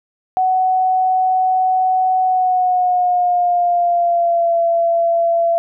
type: tone with pitch glide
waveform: sine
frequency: 746 to 676.2 Hz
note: F#5 to E5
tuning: +14 to +44 cents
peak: -12 dBFS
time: 0.37-5.58 s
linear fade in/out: 0 ms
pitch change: -170 cents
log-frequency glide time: 2.21-4.58 s
effects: none